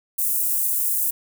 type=high-pass noise; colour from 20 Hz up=white; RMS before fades=-22 dBFS; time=0.18-1.11 s; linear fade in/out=10 ms; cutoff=9000 Hz; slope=24 dB/octave; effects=none